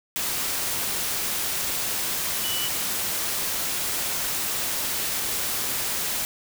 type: tone in noise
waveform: sine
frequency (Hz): 2960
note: F#7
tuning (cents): 0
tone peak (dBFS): -29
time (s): 2.44-2.68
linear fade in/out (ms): 0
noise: white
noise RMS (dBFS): -27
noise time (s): 0.16-6.25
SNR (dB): -5
effects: none